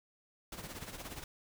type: noise with tremolo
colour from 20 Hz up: pink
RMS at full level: -43 dBFS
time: 0.52-1.24 s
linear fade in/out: 2 ms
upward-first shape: sine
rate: 17 Hz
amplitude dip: 65%
effects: none